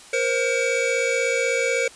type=tone cluster; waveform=square; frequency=472.9 / 529 / 2273 Hz; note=A#4 / C5 / C#7; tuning=+25 / +19 / +43 cents; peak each=-25 dBFS; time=0.13-1.88 s; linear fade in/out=5 ms; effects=white hiss -45 dBFS RMS until 1.95 s + resampled to 22050 Hz